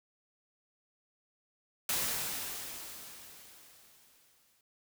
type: noise with exponential decay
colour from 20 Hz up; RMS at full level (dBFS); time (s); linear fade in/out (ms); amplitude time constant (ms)
white; -31; 1.89-4.61; 2; 590
effects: none